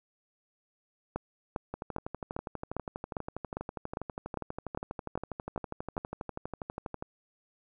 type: two click trains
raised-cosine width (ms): 1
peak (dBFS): -18 / -22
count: 13 / 66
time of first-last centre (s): 1.16-5.979 / 1.74-7.025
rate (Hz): 2.49 / 12.3
effects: none